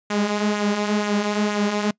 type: tone with flanger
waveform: sawtooth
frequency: 207.7 Hz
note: G#3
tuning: in tune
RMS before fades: -22 dBFS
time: 0.1-1.91 s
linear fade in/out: 5 ms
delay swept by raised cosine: 0.2 to 5.5 ms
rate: 2.1 Hz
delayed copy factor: -0.5
effects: noise-tail reverb RT60 0.1 s tail -24 dB re dry + resampled to 16000 Hz